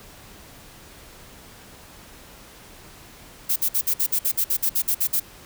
violet noise bursts, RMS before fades -21 dBFS, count 14, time 3.49-5.2 s, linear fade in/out 10 ms, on 72 ms, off 54 ms, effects pink hiss -46 dBFS RMS until 5.45 s

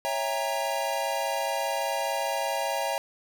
square chord, C# diminished seventh, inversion none, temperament equal with one note detuned, 554.4 / 659.3 / 802.8 / 932.3 Hz, C#5 / E5 / G5 / Bb5, 0 / 0 / +41 / 0 cents, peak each -33 dBFS, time 0.05-2.98 s, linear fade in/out 0 ms, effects none

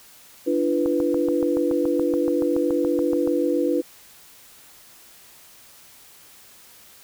sine chord, B diminished, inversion first, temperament equal with one note detuned, 293.7 / 341.3 / 493.9 Hz, D4 / F4 / B4, 0 / -40 / 0 cents, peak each -23 dBFS, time 0.46-3.82 s, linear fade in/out 20 ms
click train, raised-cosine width 1 ms, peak -18 dBFS, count 18, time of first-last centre 0.86-3.275 s, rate 7.04 Hz
effects white hiss -49 dBFS RMS until 7.03 s

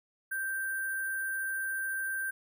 sine tone with sample-and-hold, 1568 Hz, G6, in tune, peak -31 dBFS, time 0.31-2.31 s, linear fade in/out 10 ms, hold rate 11025 Hz, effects none

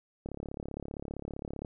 click train, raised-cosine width 2 ms, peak -25 dBFS, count 50, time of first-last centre 0.26-1.648 s, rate 35.3 Hz, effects none

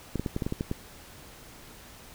clicks, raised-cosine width 3 ms, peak -16 dBFS, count 9, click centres 0.157 / 0.196 / 0.262 / 0.364 / 0.422 / 0.465 / 0.524 / 0.609 / 0.714 s, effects pink hiss -49 dBFS RMS until 2.14 s

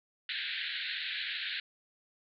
white band-pass noise, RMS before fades -37 dBFS, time 0.29-1.6 s, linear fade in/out 2 ms, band 1500 to 4200 Hz, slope 96 dB/octave, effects none

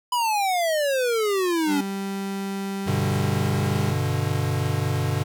square exponential sweep, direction down, 1000 to 277.2 Hz, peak -21 dBFS, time 0.12-1.81 s, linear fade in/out 5 ms
35% pulse tone with pitch glide, 196 to 200.6 Hz, G3 to G3, 0 to +40 cents, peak -25 dBFS, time 1.66-3.95 s, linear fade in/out 50 ms, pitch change +40 cents, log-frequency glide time 2.98-3.81 s
square chord, G major, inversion none, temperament equal, 98 / 123.47 / 146.83 Hz, G2 / B2 / D3, 0 / 0 / 0 cents, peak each -27 dBFS, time 2.86-5.24 s, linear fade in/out 20 ms
effects none

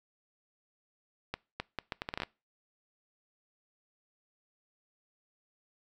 accelerating click train, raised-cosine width 0.3 ms, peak -18 dBFS, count 11, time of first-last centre 1.34-2.234 s, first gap 260 ms, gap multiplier 0.72, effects noise-tail reverb RT60 0.3 s tail -24 dB re dry

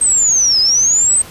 sine linear two-way sweep, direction down then up, 8372 to 4978 to 8372 Hz, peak -9 dBFS, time 0.01-1.22 s, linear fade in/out 5 ms, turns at 0.6 s, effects pink hiss -35 dBFS RMS until 1.3 s + resampled to 32000 Hz

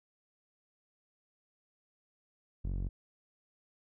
sawtooth tone with low-pass filter, 46.25 Hz, F#1, in tune, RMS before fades -35 dBFS, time 2.64-2.89 s, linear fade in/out 10 ms, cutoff 240 Hz, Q 0.55, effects none

